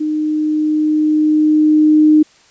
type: tone with level ramp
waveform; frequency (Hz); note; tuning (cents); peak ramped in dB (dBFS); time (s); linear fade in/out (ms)
sine; 306.4; D#4; -27; -15 to -5; 0-2.23; 10
effects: white hiss -49 dBFS RMS until 2.5 s + resampled to 16000 Hz